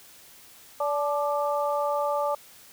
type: tone cluster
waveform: sine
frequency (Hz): 579 / 867 / 1183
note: D5 / A5 / D6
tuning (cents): -25 / -26 / +12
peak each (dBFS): -26 / -29 / -30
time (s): 0.8-2.35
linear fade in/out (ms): 5
effects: white hiss -51 dBFS RMS until 2.72 s